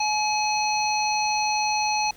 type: harmonic tone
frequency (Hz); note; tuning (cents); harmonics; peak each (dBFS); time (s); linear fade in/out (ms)
848; G#5; +36; 1 / 3 / 5 / 7; -23 / -28 / -30 / -31; 0-2.11; 5
effects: pink hiss -51 dBFS RMS until 2.16 s